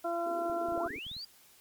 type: harmonic tone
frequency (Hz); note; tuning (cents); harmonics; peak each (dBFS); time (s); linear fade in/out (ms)
340.7; F4; -43; 1 / 2 / 3 / 4; -37 / -32 / -44 / -39; 0.04-0.88; 10
type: band-pass noise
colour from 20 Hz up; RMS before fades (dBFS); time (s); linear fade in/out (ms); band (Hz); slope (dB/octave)
white; -45; 0.26-0.99; 2; 240 to 440; 96
type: clicks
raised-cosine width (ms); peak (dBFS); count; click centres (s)
5; -39; 10; 0.498 / 0.686 / 0.722 / 0.777 / 0.861 / 0.906 / 0.962 / 1.066 / 1.115 / 1.166
type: linear sweep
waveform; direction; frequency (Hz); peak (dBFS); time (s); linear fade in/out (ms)
sine; up; 238.4 to 4859; -39; 0.74-1.25; 5
effects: white hiss -60 dBFS RMS until 1.6 s + MP3 96 kbps